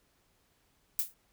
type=noise with exponential decay; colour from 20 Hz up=violet; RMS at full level=-26 dBFS; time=0.99-1.14 s; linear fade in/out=1 ms; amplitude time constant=31 ms; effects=pink hiss -71 dBFS RMS until 1.32 s